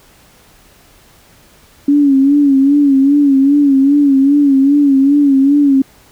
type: tone with vibrato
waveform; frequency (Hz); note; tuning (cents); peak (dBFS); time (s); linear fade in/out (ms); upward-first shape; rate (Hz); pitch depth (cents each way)
sine; 279.5; C#4; +14; -6; 1.88-5.82; 5; sine; 2.5; 73
effects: pink hiss -46 dBFS RMS until 6.11 s